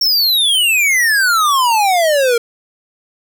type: exponential sweep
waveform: square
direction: down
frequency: 5540 to 458.5 Hz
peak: -11 dBFS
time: 0.01-2.38 s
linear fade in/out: 5 ms
effects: none